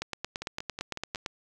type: two click trains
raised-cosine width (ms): 0.2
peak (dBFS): -19 / -15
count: 5 / 12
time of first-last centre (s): 0.42-1.158 / 0.02-1.262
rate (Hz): 5.42 / 8.86
effects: none